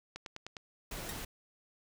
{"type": "click train", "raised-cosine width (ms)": 0.2, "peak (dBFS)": -25, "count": 5, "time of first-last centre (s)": [0.16, 0.568], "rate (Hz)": 9.81}
{"type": "noise", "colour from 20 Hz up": "pink", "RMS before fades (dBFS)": -42, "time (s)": [0.91, 1.25], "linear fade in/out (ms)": 5}
{"type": "tone with exponential decay", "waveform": "5% pulse", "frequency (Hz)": 1864.7, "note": "A#6", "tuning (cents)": 0, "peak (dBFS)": -26, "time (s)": [1.09, 1.17], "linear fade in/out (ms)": 2, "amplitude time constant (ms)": 16}
{"effects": []}